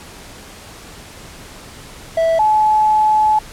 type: tone pair in turn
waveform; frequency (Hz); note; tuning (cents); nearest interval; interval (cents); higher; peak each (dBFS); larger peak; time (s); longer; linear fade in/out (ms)
triangle / sine; 656 / 858.1; E5 / A5; -9 / -44; perfect fourth; 465; second; -10; neither; 2.17-2.39 / 2.39-3.39; second; 5
effects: pink hiss -37 dBFS RMS until 3.52 s + low-pass 11000 Hz 12 dB/octave